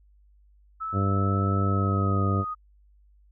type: tone with pitch glide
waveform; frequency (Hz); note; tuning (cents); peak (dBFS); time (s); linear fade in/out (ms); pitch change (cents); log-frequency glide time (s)
sine; 1307 to 1245.1; E6 to D#6; -15 to +1; -29; 0.8-2.55; 20; -84; 1.61-2.26
type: harmonic tone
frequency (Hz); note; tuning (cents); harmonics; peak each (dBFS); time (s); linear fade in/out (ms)
98; G2; 0; 1 / 2 / 3 / 4 / 5 / 6 / 7; -23 / -29 / -33 / -35 / -37 / -39 / -40; 0.92-2.45; 50
effects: added 50 Hz sine -55 dBFS peak until 3.31 s